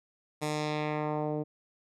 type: tone with low-pass filter sweep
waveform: 10% pulse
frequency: 151.4 Hz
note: D#3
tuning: 47 cents flat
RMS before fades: -32 dBFS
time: 0.41-1.44 s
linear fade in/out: 20 ms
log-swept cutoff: 11000 to 410 Hz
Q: 1.2
effects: none